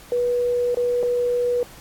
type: tone with dropouts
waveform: sine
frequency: 487 Hz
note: B4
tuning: 24 cents flat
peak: -18 dBFS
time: 0.12-1.63 s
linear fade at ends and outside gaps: 1 ms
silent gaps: 0.746-0.771 / 1.029-1.033 s
effects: pink hiss -45 dBFS RMS until 1.8 s + AAC 64 kbps